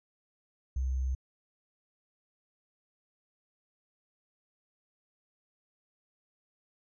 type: tone with sample-and-hold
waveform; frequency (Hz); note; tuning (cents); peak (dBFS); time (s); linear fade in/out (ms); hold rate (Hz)
sine; 64.9; C2; -13; -28; 0.76-1.15; 5; 6300
effects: resampled to 24000 Hz